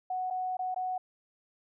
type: tone with dropouts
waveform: sine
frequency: 740 Hz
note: F#5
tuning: in tune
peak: -30 dBFS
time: 0.1-0.98 s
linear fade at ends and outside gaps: 5 ms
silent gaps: 0.302-0.307 / 0.57-0.591 / 0.745-0.761 s
effects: none